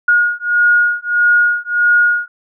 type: beating tone pair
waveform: sine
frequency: 1437 / 1438.6 Hz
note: F6 / F#6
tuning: +49 / -49 cents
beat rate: 1.6 Hz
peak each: -13 dBFS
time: 0.08-2.28 s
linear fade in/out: 5 ms
effects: none